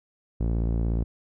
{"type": "tone with low-pass filter", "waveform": "sawtooth", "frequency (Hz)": 56.9, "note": "A#1", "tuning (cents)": -41, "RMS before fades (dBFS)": -25, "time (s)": [0.4, 1.04], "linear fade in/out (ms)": 10, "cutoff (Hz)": 390, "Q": 0.68, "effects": []}